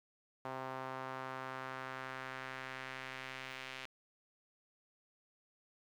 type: tone with band-pass filter sweep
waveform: sawtooth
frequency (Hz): 131.2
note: C3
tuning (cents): +5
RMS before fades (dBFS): -45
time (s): 0.45-3.86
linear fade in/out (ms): 2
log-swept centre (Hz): 910 to 2600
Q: 1.5
effects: 11-bit